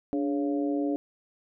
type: harmonic tone with a mistuned harmonic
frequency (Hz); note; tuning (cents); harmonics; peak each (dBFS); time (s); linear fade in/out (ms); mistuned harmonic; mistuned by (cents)
138.59; C#3; 0; 2 / 3 / 4 / 5; -26 / -34 / -35 / -39; 0.13-0.96; 0; 2; +77
effects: none